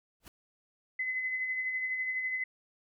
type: noise with exponential growth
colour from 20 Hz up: pink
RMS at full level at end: -44 dBFS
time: 0.2-0.28 s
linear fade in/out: 1 ms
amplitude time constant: 16 ms
type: tone with tremolo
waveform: sine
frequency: 2031 Hz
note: B6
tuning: 48 cents sharp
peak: -29 dBFS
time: 0.99-2.44 s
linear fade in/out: 5 ms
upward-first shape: sine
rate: 12 Hz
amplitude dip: 40%
effects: none